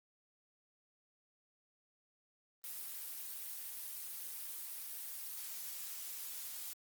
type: noise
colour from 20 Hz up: blue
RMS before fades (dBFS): -45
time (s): 2.64-6.73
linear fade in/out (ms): 0
effects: Opus 32 kbps